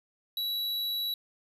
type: tone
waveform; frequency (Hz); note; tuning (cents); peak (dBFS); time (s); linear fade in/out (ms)
square; 3918; B7; -15; -30; 0.37-1.14; 2
effects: resampled to 32000 Hz + 12-bit